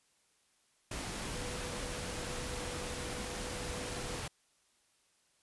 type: tone in noise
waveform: sine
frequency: 493.9 Hz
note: B4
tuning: in tune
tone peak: -46 dBFS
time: 1.34-4.19 s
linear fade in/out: 5 ms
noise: pink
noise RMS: -40 dBFS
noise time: 0.91-4.28 s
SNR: -9 dB
effects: white hiss -72 dBFS RMS until 5.42 s + resampled to 24000 Hz